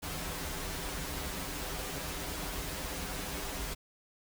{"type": "noise with comb filter", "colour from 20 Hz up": "pink", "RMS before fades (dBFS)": -38, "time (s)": [0.02, 3.75], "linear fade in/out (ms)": 20, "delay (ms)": 8.8, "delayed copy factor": -0.9, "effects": []}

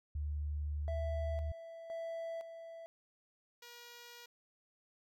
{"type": "tone with pitch glide", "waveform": "sine", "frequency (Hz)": [74, 75.95], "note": ["D2", "D#2"], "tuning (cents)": [14, -41], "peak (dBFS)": -35, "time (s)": [0.15, 1.52], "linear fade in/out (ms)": 5, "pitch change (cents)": 45, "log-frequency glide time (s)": [0.85, 0.9]}
{"type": "tone with tremolo", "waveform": "triangle", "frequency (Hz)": 662, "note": "E5", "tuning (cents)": 7, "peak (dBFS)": -37, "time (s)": [0.88, 2.86], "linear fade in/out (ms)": 0, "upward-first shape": "square", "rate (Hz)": 0.98, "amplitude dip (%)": 60}
{"type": "tone", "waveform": "5% pulse", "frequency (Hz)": 478.2, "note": "A#4", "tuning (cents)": 44, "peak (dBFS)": -40, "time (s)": [3.62, 4.26], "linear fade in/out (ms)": 5}
{"effects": []}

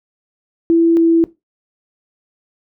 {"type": "tone pair in turn", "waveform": "sine", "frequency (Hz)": [333.1, 331.4], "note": ["E4", "E4"], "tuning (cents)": [18, 9], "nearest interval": "unison", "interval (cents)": 9, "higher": "first", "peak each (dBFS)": -8, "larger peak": "neither", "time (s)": [[0.7, 0.97], [0.97, 1.24]], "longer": "neither", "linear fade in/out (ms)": 0, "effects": ["noise-tail reverb RT60 0.2 s tail -18 dB re dry"]}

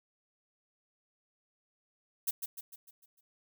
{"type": "noise with echo", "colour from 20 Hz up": "violet", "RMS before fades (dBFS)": -31, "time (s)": [2.27, 2.31], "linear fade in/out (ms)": 10, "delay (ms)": 150, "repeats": 6, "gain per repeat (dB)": -6, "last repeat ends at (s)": 3.21, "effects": []}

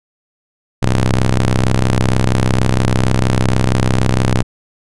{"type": "ring-modulated tone", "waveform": "sawtooth", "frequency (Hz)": 64.3, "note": "C2", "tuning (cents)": -30, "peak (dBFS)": -4, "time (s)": [0.82, 4.43], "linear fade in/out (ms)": 10, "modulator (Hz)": 51.1, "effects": ["resampled to 24000 Hz"]}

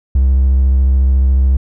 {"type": "tone with vibrato", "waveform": "triangle", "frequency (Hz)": 66, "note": "C2", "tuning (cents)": 16, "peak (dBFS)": -5, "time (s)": [0.15, 1.57], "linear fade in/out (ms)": 5, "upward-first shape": "sine", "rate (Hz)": 14, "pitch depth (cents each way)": 27, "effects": ["tanh soft clip ceiling -2 dBFS"]}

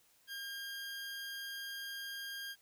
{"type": "tone", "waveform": "20% pulse", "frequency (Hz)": 1611, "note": "G6", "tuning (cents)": 47, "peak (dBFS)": -37, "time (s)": [0.27, 2.56], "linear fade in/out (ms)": 50, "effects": ["white hiss -69 dBFS RMS until 2.61 s"]}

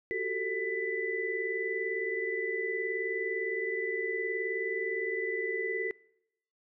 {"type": "tone cluster", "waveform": "sine", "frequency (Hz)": [367.7, 387, 445.7, 1993], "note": ["F#4", "G4", "A4", "B6"], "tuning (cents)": [-11, -22, 22, 15], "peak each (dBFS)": [-38, -37, -35, -34], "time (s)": [0.11, 5.91], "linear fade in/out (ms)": 0, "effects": ["noise-tail reverb RT60 0.8 s tail -23 dB re dry"]}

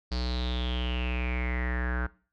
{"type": "tone with low-pass filter sweep", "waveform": "square", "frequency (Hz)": 61.7, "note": "B1", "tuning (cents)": -1, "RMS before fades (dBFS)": -30, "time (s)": [0.11, 2.07], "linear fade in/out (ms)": 10, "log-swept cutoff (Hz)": [4600, 1500], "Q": 9.3, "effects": ["noise-tail reverb RT60 0.4 s tail -20 dB re dry"]}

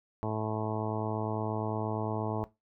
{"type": "harmonic tone", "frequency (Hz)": 108.6, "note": "A2", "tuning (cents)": -22, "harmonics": [1, 2, 3, 4, 5, 6, 7, 8, 9, 10], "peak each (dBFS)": [-35, -38, -39, -38, -43, -39, -44, -40, -45, -46], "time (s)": [0.23, 2.44], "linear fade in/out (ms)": 0, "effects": ["noise-tail reverb RT60 0.2 s tail -17 dB re dry"]}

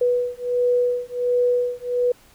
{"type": "beating tone pair", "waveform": "sine", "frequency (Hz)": [490, 491.4], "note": ["B4", "B4"], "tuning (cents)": [-14, -9], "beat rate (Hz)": 1.4, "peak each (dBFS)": -21, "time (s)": [0.01, 2.12], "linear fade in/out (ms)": 5, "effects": ["pink hiss -53 dBFS RMS until 2.34 s"]}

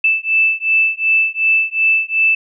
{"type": "beating tone pair", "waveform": "sine", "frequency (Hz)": [2637, 2639.7], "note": ["E7", "E7"], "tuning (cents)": [0, 2], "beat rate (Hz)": 2.7, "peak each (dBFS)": -15, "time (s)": [0.04, 2.35], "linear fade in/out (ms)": 5, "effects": []}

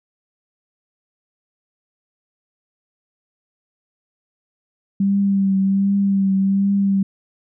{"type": "tone with vibrato", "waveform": "sine", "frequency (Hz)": 196, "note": "G3", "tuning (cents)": 0, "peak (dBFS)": -14, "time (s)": [5, 7.03], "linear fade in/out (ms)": 5, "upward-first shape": "triangle", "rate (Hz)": 1.3, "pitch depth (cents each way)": 33, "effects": []}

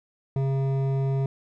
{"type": "tone with hard clipping", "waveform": "sine", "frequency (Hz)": 135.4, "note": "C#3", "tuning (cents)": -40, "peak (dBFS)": -24, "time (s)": [0.36, 1.26], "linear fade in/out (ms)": 2, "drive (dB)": 11, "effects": []}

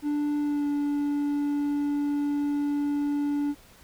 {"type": "tone with pitch glide", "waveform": "triangle", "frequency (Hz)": [293.7, 289.2], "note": ["D4", "D4"], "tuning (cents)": [0, -27], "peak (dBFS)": -22, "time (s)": [0.02, 3.55], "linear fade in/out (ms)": 50, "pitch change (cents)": -27, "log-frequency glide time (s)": [0.41, 0.67], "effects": ["pink hiss -54 dBFS RMS until 3.83 s"]}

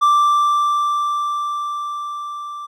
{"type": "tone with level ramp", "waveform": "triangle", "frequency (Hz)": 1174.7, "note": "D6", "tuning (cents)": 0, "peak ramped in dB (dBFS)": [-8, -26], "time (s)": [0.01, 2.67], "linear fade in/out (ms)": 20, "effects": []}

